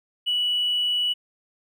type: tone with hard clipping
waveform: sine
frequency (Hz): 2946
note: F#7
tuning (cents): -8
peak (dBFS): -21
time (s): 0.26-1.14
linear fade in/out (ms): 20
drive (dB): 1
effects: none